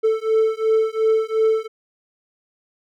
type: beating tone pair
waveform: triangle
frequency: 440 / 442.8 Hz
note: A4 / A4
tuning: 0 / +11 cents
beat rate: 2.8 Hz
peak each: -17 / -17 dBFS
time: 0.03-1.68 s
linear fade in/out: 20 ms
effects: none